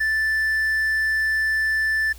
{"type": "tone", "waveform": "triangle", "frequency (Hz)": 1760, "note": "A6", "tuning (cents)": 0, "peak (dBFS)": -17, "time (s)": [0, 2.13], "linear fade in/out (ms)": 10, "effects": ["added 60 Hz sine -40 dBFS peak until 2.18 s", "white hiss -49 dBFS RMS until 2.18 s"]}